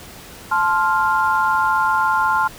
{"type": "chord", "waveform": "sine", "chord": "F major", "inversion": "first", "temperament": "just", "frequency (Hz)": [873.1, 1047.7, 1396.9], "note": ["A5", "C6", "F6"], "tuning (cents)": [-14, 2, 0], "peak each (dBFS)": -19, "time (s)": [0.51, 2.48], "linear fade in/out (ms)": 10, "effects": ["pink hiss -39 dBFS RMS until 2.58 s"]}